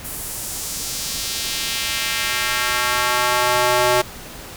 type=tone with high-pass filter sweep; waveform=square; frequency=123.47 Hz; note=B2; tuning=in tune; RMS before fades=-21 dBFS; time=0.04-4.02 s; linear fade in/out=10 ms; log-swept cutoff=11000 to 530 Hz; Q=1.1; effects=pink hiss -36 dBFS RMS until 4.56 s